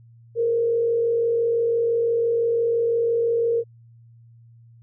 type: tone with frequency modulation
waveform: sine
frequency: 464.6 Hz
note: A#4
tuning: 6 cents flat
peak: -18 dBFS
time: 0.35-3.64 s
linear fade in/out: 50 ms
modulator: 45.9 Hz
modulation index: 0.39
effects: added 116 Hz sine -47 dBFS peak until 4.82 s

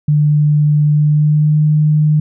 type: tone with pitch glide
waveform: sine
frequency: 149.1 to 152.06 Hz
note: D3 to D#3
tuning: +27 to -39 cents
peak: -8 dBFS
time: 0.08-2.2 s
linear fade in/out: 5 ms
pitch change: +34 cents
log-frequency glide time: 0.91-1.6 s
effects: none

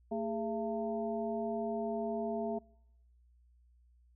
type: harmonic tone with a mistuned harmonic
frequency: 225.1 Hz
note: A3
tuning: 40 cents sharp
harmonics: 1 / 2 / 3 / 4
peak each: -37 / -38 / -37 / -47 dBFS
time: 0.11-2.59 s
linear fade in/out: 10 ms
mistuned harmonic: 2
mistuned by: -150 cents
effects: noise-tail reverb RT60 0.9 s tail -26 dB re dry + added 60 Hz sine -62 dBFS peak until 4.15 s

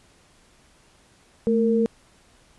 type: tone pair together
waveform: sine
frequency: 220 / 460.3 Hz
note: A3 / A#4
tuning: 0 / -22 cents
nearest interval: octave + minor second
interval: 1278 cents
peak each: -20 dBFS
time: 1.47-1.86 s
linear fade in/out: 0 ms
effects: pink hiss -57 dBFS RMS until 2.58 s + resampled to 24000 Hz

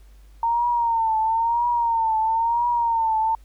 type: tone with vibrato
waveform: sine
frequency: 918 Hz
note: A#5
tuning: 27 cents flat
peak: -18 dBFS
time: 0.43-3.35 s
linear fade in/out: 2 ms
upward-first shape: triangle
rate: 1 Hz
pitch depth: 87 cents each way
effects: added 50 Hz sine -45 dBFS peak until 3.44 s + pink hiss -61 dBFS RMS until 3.44 s

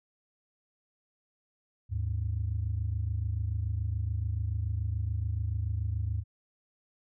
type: tone pair together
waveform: sine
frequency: 77.1 / 104.08 Hz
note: D#2 / G#2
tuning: -15 / +4 cents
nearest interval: perfect fourth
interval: 519 cents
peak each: -31 / -30 dBFS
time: 1.89-6.24 s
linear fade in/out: 50 ms
effects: tanh soft clip ceiling -22 dBFS

